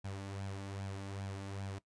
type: tone with flanger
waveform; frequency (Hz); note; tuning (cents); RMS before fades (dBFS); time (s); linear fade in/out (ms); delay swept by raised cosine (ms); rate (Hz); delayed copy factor
sawtooth; 98; G2; 0; -43; 0.04-1.79; 10; 1.2 to 3.6; 2.5; +0.55
effects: noise-tail reverb RT60 0.1 s tail -18 dB re dry + resampled to 22050 Hz